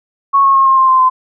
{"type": "tone with pitch steps", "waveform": "sine", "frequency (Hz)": [1104, 1091.3, 1078.8, 1066.4, 1054.1, 1042, 1030.1], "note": ["C#6", "C#6", "C#6", "C6", "C6", "C6", "C6"], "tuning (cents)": [-7, -27, -47, 33, 13, -7, -27], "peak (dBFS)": -6, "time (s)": [0.33, 1.1], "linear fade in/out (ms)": 20, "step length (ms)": 110, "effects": []}